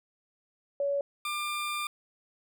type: tone pair in turn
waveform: sine / 20% pulse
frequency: 564 / 1195.1 Hz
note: C#5 / D6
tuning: +30 / +30 cents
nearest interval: octave + minor second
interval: 1300 cents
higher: second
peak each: -26 dBFS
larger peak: neither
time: 0.8-1.01 / 1.25-1.87 s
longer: second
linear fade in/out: 2 ms
effects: none